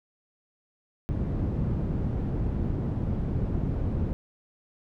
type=low-pass noise; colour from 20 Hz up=white; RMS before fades=-28 dBFS; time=1.09-4.13 s; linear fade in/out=0 ms; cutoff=170 Hz; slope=12 dB/octave; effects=none